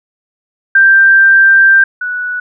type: tone pair in turn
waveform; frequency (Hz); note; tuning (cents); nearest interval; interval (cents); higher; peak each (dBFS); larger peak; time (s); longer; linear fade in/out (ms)
sine; 1576 / 1475.1; G6 / F#6; +9 / -6; minor second; 115; first; -3 / -15; first; 0.75-1.84 / 2.01-2.4; first; 5
effects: none